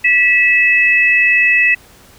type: tone pair together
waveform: sine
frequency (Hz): 1958.3 / 2599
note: B6 / E7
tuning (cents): -15 / -25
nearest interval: perfect fourth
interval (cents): 490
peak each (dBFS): -11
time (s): 0.04-1.75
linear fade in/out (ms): 10
effects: pink hiss -44 dBFS RMS until 2.18 s